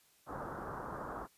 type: low-pass noise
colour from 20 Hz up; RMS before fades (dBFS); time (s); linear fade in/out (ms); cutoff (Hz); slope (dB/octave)
white; -43; 0.26-1.28; 50; 1400; 48
effects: white hiss -68 dBFS RMS until 1.37 s + resampled to 32000 Hz